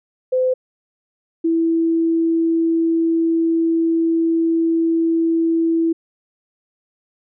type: tone pair in turn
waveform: sine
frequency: 512 / 329.5 Hz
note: C5 / E4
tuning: -38 / -1 cents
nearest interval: minor sixth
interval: 763 cents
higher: first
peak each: -14 dBFS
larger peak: neither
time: 0.32-0.54 / 1.44-5.93 s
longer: second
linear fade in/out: 10 ms
effects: none